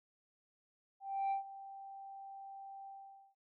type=tone with ADSR envelope; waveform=sine; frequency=784 Hz; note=G5; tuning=in tune; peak=-29 dBFS; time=1-3.35 s; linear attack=310 ms; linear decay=120 ms; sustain=-18 dB; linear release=480 ms; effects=tanh soft clip ceiling -31 dBFS